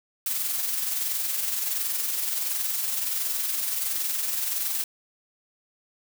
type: noise with amplitude modulation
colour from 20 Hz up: blue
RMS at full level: -26 dBFS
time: 0.26-4.84 s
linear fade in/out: 2 ms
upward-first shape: sine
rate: 21.4 Hz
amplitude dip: 40%
effects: none